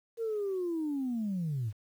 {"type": "linear sweep", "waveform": "sine", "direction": "down", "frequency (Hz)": [466.2, 97.5], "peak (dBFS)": -29, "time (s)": [0.17, 1.73], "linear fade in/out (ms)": 50, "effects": ["tanh soft clip ceiling -27 dBFS", "10-bit"]}